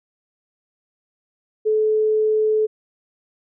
sine tone, 432 Hz, A4, 32 cents flat, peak -15 dBFS, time 1.65-2.67 s, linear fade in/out 20 ms, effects none

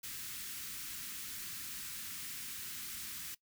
white band-stop noise, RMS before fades -44 dBFS, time 0.03-3.35 s, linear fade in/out 10 ms, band 310 to 1300 Hz, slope 24 dB/octave, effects noise-tail reverb RT60 0.1 s tail -20 dB re dry

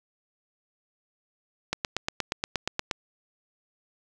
click train, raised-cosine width 0.2 ms, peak -9 dBFS, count 11, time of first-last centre 1.73-2.912 s, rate 8.46 Hz, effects none

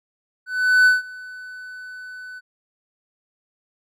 triangle tone with ADSR envelope, 1500 Hz, F#6, 23 cents sharp, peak -8 dBFS, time 0.46-2.41 s, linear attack 400 ms, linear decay 160 ms, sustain -24 dB, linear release 34 ms, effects none

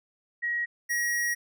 sine / square tone pair in turn, 1900 / 1900 Hz, A#6 / A#6, +33 / +33 cents, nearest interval unison, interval 0 cents, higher neither, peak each -26 dBFS, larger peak neither, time 0.42-0.66 / 0.89-1.35 s, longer second, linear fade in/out 20 ms, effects none

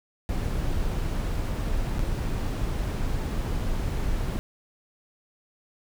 brown noise with dropouts, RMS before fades -27 dBFS, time 0.29-4.39 s, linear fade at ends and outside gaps 0 ms, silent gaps 1.985-1.993 / 3.599-3.602 s, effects none

